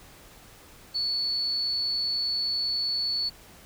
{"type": "tone", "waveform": "sine", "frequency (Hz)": 4435, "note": "C#8", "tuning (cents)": 0, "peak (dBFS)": -25, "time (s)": [0.94, 3.3], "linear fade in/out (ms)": 20, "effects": ["pink hiss -51 dBFS RMS until 3.65 s"]}